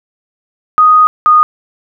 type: tone pair in turn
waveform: sine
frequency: 1244.5 / 1232.3 Hz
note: D#6 / D#6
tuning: 0 / -17 cents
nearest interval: unison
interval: 17 cents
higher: first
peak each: -3 dBFS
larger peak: neither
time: 0.78-1.07 / 1.26-1.43 s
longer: first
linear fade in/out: 0 ms
effects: none